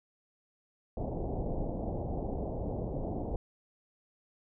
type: low-pass noise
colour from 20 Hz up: pink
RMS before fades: -35 dBFS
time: 0.97-3.36 s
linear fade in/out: 2 ms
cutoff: 780 Hz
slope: 48 dB/octave
effects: none